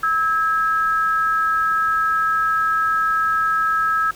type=tone pair together; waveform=sine; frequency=1300 / 1637.9 Hz; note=E6 / G#6; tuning=-24 / -24 cents; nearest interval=major third; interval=400 cents; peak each=-17 / -22 dBFS; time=0.03-4.11 s; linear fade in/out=5 ms; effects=pink hiss -43 dBFS RMS until 4.15 s